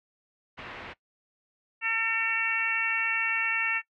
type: low-pass noise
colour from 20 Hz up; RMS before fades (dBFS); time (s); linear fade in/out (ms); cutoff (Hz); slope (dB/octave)
white; -42; 0.57-0.94; 20; 2600; 24
type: harmonic tone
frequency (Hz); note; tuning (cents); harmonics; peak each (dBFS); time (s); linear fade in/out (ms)
451.3; A4; +44; 2 / 3 / 4 / 5 / 6; -39 / -35 / -31 / -31 / -30; 1.81-3.82; 50
effects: noise-tail reverb RT60 0.1 s tail -19 dB re dry